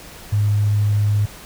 sine tone, 103.8 Hz, G#2, in tune, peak -14 dBFS, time 0.32-1.26 s, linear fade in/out 10 ms, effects pink hiss -39 dBFS RMS until 1.45 s

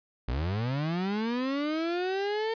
35% pulse linear sweep, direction up, 55 to 454.2 Hz, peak -26 dBFS, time 0.28-2.54 s, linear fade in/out 5 ms, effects resampled to 11025 Hz

